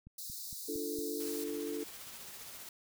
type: click train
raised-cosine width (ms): 5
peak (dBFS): -39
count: 5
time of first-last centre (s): 0.07-0.987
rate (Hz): 4.36
type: high-pass noise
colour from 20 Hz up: white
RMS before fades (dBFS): -44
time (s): 0.18-1.44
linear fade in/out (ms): 5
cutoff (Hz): 3800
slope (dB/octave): 96
type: chord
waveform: sine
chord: D minor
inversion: none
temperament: equal with one note detuned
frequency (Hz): 293.7 / 344.2 / 440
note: D4 / F4 / A4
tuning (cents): 0 / -25 / 0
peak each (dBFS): -40 / -42 / -39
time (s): 0.68-1.84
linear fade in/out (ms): 10
type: noise with tremolo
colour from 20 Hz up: white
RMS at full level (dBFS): -47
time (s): 1.2-2.69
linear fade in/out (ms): 2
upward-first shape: sine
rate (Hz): 15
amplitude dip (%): 30
effects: none